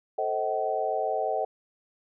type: chord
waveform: sine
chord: A diminished seventh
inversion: none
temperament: just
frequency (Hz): 440 / 528 / 633.6 / 760.3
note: A4 / C5 / Eb5 / Gb5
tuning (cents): 0 / +16 / +31 / +47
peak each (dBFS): -32 / -33 / -30 / -29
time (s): 0.18-1.45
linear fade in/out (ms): 5
effects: none